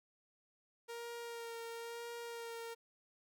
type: tone with vibrato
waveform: sawtooth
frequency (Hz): 466.2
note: A#4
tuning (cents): 0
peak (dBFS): -40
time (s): 0.88-2.75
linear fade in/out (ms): 20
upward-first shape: sine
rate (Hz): 1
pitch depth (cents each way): 18
effects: none